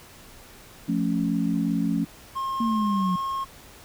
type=chord; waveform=sine; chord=F augmented; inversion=none; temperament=equal; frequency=174.61 / 220 / 277.2 Hz; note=F3 / A3 / C#4; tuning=0 / 0 / 0 cents; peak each=-26 dBFS; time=0.88-2.05 s; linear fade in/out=10 ms
type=tone with pitch glide; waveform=triangle; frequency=1070 to 1079.3 Hz; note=C6 to C#6; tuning=+38 to -47 cents; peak=-24 dBFS; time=2.35-3.45 s; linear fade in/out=20 ms; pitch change=+15 cents; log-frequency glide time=2.94-3.07 s
type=linear sweep; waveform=sine; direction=down; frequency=233.1 to 178.5 Hz; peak=-22 dBFS; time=2.6-3.16 s; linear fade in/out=5 ms
effects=pink hiss -48 dBFS RMS until 3.84 s